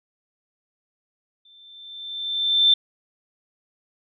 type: tone with exponential growth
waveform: sine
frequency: 3554 Hz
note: A7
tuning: 17 cents sharp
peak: -11 dBFS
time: 1.45-2.74 s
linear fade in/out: 5 ms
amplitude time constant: 280 ms
effects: none